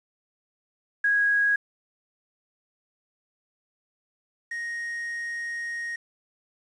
sine / triangle tone pair in turn, 1651 / 1869.6 Hz, G#6 / A#6, -11 / +5 cents, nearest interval major second, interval 216 cents, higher second, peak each -19 / -28 dBFS, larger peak first, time 1.04-1.56 / 4.51-5.96 s, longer second, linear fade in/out 5 ms, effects resampled to 22050 Hz + 9-bit

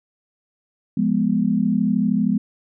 sine chord, F diminished, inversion none, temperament equal, 174.61 / 207.7 / 246.9 Hz, F3 / Ab3 / Cb4, 0 / 0 / 0 cents, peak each -23 / -19 / -21 dBFS, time 0.97-2.38 s, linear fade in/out 5 ms, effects none

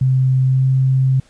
sine tone with pitch glide, 130.6 to 131.96 Hz, C3 to C3, -3 to +15 cents, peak -11 dBFS, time 0.01-1.2 s, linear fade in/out 5 ms, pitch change +18 cents, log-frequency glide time 0.45-0.66 s, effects pink hiss -53 dBFS RMS until 1.29 s + resampled to 22050 Hz

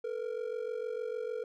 triangle ring-modulated tone, 466.2 Hz, A#4, in tune, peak -29 dBFS, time 0.04-1.44 s, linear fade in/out 2 ms, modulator 23.3 Hz, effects none

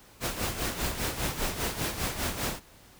pink noise with tremolo, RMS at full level -29 dBFS, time 0.2-2.6 s, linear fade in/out 50 ms, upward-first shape sine, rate 5 Hz, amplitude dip 65%, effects pink hiss -55 dBFS RMS until 2.99 s

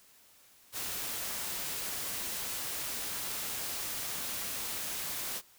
white noise, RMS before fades -37 dBFS, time 0.72-5.42 s, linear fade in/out 50 ms, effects white hiss -61 dBFS RMS until 5.58 s

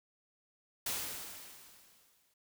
white noise with exponential decay, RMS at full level -35 dBFS, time 0.86-2.34 s, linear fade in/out 5 ms, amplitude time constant 320 ms, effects none

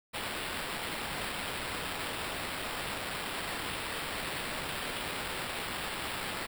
violet noise with sample-and-hold, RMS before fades -37 dBFS, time 0.13-6.47 s, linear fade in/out 20 ms, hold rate 6300 Hz, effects none

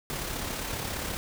pink noise with amplitude modulation, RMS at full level -32 dBFS, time 0.1-1.17 s, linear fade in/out 0 ms, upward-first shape sine, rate 34.9 Hz, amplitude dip 40%, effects none

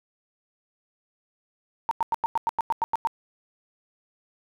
sine tone bursts, 916 Hz, A#5, 31 cents flat, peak -20 dBFS, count 11, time 1.89-3.072 s, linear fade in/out 0 ms, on 22 ms, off 94 ms, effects 10-bit

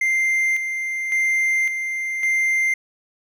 triangle tone with tremolo, 2093 Hz, C7, in tune, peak -15 dBFS, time 0.01-2.74 s, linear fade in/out 5 ms, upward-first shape square, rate 0.9 Hz, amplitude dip 50%, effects none

